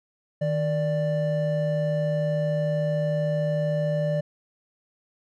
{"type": "tone pair together", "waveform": "triangle", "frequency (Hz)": [155.56, 588.9], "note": ["D#3", "D5"], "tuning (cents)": [0, 5], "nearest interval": "octave + major seventh", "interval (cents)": 2305, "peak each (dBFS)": -23, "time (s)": [0.41, 4.21], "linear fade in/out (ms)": 10, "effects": []}